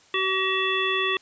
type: harmonic tone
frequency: 380.2 Hz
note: F#4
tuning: 47 cents sharp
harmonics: 1 / 3 / 5 / 7 / 9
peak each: -28 / -28 / -28 / -28 / -28 dBFS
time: 0.14-1.17 s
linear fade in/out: 2 ms
effects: white hiss -56 dBFS RMS until 1.21 s + resampled to 16000 Hz

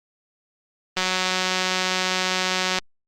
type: click train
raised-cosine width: 0.2 ms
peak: -5 dBFS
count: 337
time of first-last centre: 0.97-2.786 s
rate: 185 Hz
effects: Opus 32 kbps

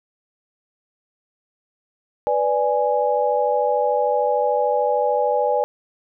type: chord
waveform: sine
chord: G# diminished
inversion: first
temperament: equal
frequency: 493.9 / 587.3 / 830.6 Hz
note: B4 / D5 / G#5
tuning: 0 / 0 / 0 cents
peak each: -21 dBFS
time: 2.27-5.64 s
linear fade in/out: 0 ms
effects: none

